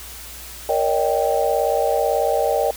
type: chord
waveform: sine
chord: Eb dominant seventh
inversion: second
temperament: equal with one note detuned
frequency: 466.2 / 564.1 / 622.3 / 784 Hz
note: Bb4 / Db5 / Eb5 / G5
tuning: 0 / +30 / 0 / 0 cents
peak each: -22 dBFS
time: 0.69-2.71 s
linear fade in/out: 2 ms
effects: added 60 Hz sine -41 dBFS peak until 2.76 s + white hiss -37 dBFS RMS until 2.76 s